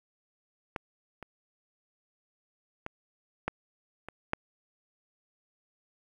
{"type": "clicks", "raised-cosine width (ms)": 0.5, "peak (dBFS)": [-18, -27, -21, -14, -25, -12], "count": 6, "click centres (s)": [0.762, 1.227, 2.864, 3.48, 4.086, 4.334], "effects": ["9-bit"]}